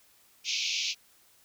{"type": "band-pass noise", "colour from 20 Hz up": "pink", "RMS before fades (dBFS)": -31, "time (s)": [0.44, 0.95], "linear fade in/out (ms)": 50, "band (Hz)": [2300, 6500], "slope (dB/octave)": 96, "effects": ["white hiss -62 dBFS RMS until 1.44 s"]}